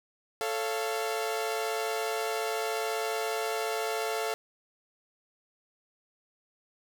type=chord; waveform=sawtooth; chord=A augmented; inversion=none; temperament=equal with one note detuned; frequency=440 / 554.4 / 690.4 Hz; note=A4 / C#5 / E#5; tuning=0 / 0 / -20 cents; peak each=-28 / -34 / -30 dBFS; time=0.41-4.34 s; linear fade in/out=0 ms; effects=none